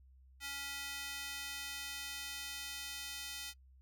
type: tone with high-pass filter sweep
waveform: square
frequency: 280 Hz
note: C#4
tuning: 18 cents sharp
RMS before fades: -44 dBFS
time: 0.4-3.54 s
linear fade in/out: 50 ms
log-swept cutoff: 2000 to 3000 Hz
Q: 1
effects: noise-tail reverb RT60 0.1 s tail -23 dB re dry + added 65 Hz sine -59 dBFS peak until 3.81 s